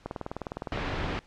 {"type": "click train", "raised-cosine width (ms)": 1, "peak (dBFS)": -19, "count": 15, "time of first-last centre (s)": [0.06, 0.774], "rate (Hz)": 19.6}
{"type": "low-pass noise", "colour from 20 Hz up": "pink", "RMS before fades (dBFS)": -32, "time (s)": [0.72, 1.19], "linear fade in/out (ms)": 0, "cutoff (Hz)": 3000, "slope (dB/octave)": 12}
{"effects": ["pink hiss -58 dBFS RMS until 1.26 s", "low-pass 5000 Hz 12 dB/octave"]}